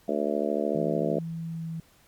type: harmonic tone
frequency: 73.42 Hz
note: D2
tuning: in tune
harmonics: 3 / 4 / 5 / 6 / 7 / 8 / 9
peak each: -32 / -32 / -32 / -32 / -32 / -32 / -32 dBFS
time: 0.08-1.19 s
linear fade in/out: 5 ms
type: tone with pitch glide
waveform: sine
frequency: 164.8 to 163.47 Hz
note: E3 to E3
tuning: 0 to -14 cents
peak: -31 dBFS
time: 0.75-1.8 s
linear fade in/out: 2 ms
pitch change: -14 cents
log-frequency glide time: 1.5-1.65 s
effects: pink hiss -60 dBFS RMS until 2.07 s + MP3 96 kbps